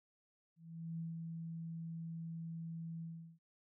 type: tone with ADSR envelope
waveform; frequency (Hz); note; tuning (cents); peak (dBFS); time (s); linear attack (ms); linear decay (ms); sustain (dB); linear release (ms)
sine; 164.81; E3; 0; -39; 0.56-3.39; 430; 160; -3; 370
effects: none